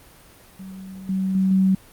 sine tone with level steps, 190 Hz, F#3, 46 cents sharp, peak -34 / -20 / -16 / -14 dBFS, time 0.59-1.75 s, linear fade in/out 5 ms, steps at 1.09 / 1.35 / 1.51 s, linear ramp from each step 2 ms, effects pink hiss -49 dBFS RMS until 1.92 s + Opus 32 kbps

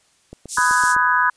click train, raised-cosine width 2 ms, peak -22 dBFS, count 6, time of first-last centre 0.33-0.965 s, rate 7.88 Hz
pink high-pass noise, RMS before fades -25 dBFS, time 0.48-0.96 s, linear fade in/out 50 ms, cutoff 5700 Hz, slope 24 dB/octave
sine chord, G# minor seventh, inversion first, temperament just, 996.7 / 1245.9 / 1495.1 / 1661.2 Hz, B5 / D#6 / F#6 / G#6, +16 / +2 / +18 / 0 cents, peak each -18 / -21 / -20 / -20 dBFS, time 0.57-1.3 s, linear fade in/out 5 ms
effects white hiss -59 dBFS RMS until 1.36 s + resampled to 22050 Hz

